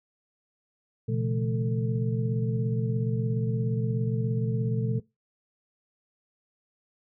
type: tone cluster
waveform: sine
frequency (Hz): 120.7 / 137.7 / 167.4 / 215.1 / 445.2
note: B2 / C#3 / E3 / A3 / A4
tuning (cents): -39 / -11 / +27 / -39 / +20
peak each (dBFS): -27 / -34 / -34 / -33 / -34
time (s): 1.08-5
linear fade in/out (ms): 10
effects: noise-tail reverb RT60 0.2 s tail -18 dB re dry